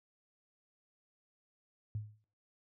sine tone with exponential decay, 106.5 Hz, G#2, 44 cents sharp, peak -32 dBFS, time 1.95-2.24 s, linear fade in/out 0 ms, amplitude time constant 61 ms, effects noise-tail reverb RT60 0.6 s tail -25 dB re dry + high-pass 60 Hz 12 dB/octave

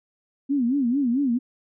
sine tone with vibrato, 259 Hz, C4, 17 cents flat, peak -19 dBFS, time 0.49-1.39 s, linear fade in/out 20 ms, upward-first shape sine, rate 4.5 Hz, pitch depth 190 cents each way, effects none

